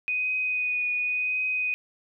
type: tone with vibrato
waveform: sine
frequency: 2489 Hz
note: D#7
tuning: in tune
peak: -24 dBFS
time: 0.08-1.74 s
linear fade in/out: 0 ms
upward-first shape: triangle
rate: 0.91 Hz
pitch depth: 19 cents each way
effects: none